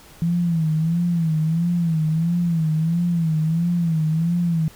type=tone with vibrato; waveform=sine; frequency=164.81 Hz; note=E3; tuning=in tune; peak=-17 dBFS; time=0.22-4.68 s; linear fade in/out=0 ms; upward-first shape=sine; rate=1.5 Hz; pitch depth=98 cents each way; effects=pink hiss -47 dBFS RMS until 4.75 s